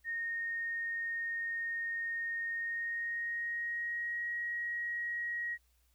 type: tone with pitch glide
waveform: sine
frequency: 1849 to 1895.5 Hz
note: A#6 to A#6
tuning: -15 to +28 cents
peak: -34 dBFS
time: 0.04-5.58 s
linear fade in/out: 50 ms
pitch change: +43 cents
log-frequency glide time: 2.52-4.28 s
effects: added 60 Hz sine -69 dBFS peak until 5.94 s + white hiss -75 dBFS RMS until 5.94 s